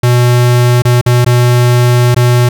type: tone with dropouts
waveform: square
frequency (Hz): 122.3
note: B2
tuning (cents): -16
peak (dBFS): -6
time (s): 0.03-2.49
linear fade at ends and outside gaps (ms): 5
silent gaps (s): 0.821-0.851 / 1.013-1.061 / 1.247-1.262 / 2.146-2.163
effects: none